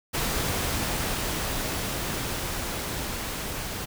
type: noise with level ramp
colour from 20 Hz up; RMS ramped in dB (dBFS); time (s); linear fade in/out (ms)
pink; -27 to -33; 0.13-3.86; 20
effects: none